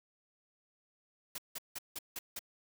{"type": "noise bursts", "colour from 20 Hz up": "white", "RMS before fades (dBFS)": -41, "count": 6, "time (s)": [1.35, 2.392], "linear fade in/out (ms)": 5, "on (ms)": 32, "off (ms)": 170, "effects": []}